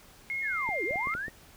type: tone with pitch glide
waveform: sine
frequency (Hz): 2157 to 2109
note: C#7 to C7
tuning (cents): -48 to +13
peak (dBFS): -30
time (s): 0.3-1.14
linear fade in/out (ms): 0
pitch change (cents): -39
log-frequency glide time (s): 0.5-0.58
type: linear two-way sweep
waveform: sine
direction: down then up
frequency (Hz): 1908 to 312.7 to 1908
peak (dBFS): -32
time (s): 0.41-1.3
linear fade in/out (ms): 50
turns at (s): 0.84
type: clicks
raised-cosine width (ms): 2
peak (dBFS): -27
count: 6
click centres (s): 0.69 / 0.909 / 0.958 / 1.072 / 1.151 / 1.282
effects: pink hiss -55 dBFS RMS until 1.56 s